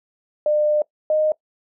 sine tone pair in turn, 601 / 616.8 Hz, D5 / D#5, +40 / -15 cents, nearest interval unison, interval 45 cents, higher second, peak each -15 dBFS, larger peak neither, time 0.46-0.82 / 1.1-1.32 s, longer first, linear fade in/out 2 ms, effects noise-tail reverb RT60 0.1 s tail -22 dB re dry

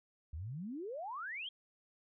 sine exponential sweep, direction up, 70 to 3322 Hz, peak -40 dBFS, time 0.33-1.49 s, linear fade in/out 5 ms, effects none

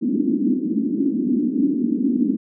white band-pass noise, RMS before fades -20 dBFS, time 0.01-2.37 s, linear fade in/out 20 ms, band 220 to 300 Hz, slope 48 dB/octave, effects none

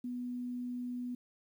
sine tone with quantisation, 246.4 Hz, B3, 4 cents flat, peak -36 dBFS, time 0.04-1.15 s, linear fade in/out 5 ms, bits 11, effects none

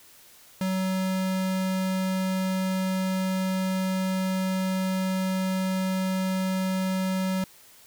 square tone, 188.1 Hz, F#3, 29 cents sharp, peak -25 dBFS, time 0.61-7.44 s, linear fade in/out 2 ms, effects white hiss -53 dBFS RMS until 7.86 s

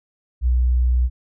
sine tone, 61.74 Hz, B1, in tune, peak -14 dBFS, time 0.41-1.1 s, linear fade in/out 50 ms, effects none

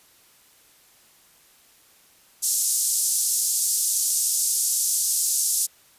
white band-pass noise, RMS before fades -23 dBFS, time 2.42-5.67 s, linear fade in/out 20 ms, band 5800 to 11000 Hz, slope 24 dB/octave, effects white hiss -56 dBFS RMS until 5.98 s + resampled to 32000 Hz

